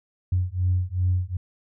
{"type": "beating tone pair", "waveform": "sine", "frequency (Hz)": [89.7, 92.3], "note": ["F2", "F#2"], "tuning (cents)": [47, -4], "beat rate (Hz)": 2.6, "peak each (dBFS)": -23, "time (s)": [0.32, 1.37], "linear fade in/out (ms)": 5, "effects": ["tanh soft clip ceiling -13 dBFS"]}